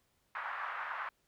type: band-pass noise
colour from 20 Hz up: white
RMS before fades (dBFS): -40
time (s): 0.35-1.09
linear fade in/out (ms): 2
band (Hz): 890 to 1600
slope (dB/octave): 24
effects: pink hiss -75 dBFS RMS until 1.27 s